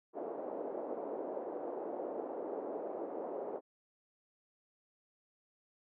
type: band-pass noise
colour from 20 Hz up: white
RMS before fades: -41 dBFS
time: 0.13-3.61 s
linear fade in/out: 50 ms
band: 320 to 640 Hz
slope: 24 dB/octave
effects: none